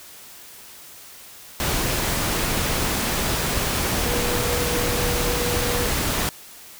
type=tone in noise; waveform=sine; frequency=484.6 Hz; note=B4; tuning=33 cents flat; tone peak=-27 dBFS; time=4.06-5.89 s; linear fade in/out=0 ms; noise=pink; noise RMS=-23 dBFS; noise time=1.6-6.29 s; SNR=-7 dB; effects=white hiss -43 dBFS RMS until 6.79 s